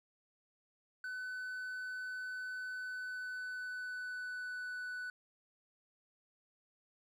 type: tone with pitch glide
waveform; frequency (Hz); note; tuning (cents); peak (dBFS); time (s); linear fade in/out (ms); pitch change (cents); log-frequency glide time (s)
triangle; 1506 to 1489.6; F#6 to F#6; +30 to +11; -38; 1.04-5.1; 2; -19; 2.7-4.74
effects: none